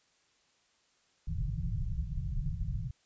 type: low-pass noise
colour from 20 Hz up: pink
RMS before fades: -34 dBFS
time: 1.27-2.91 s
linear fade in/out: 2 ms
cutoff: 170 Hz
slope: 96 dB/octave
effects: white hiss -70 dBFS RMS until 3.05 s + resampled to 16000 Hz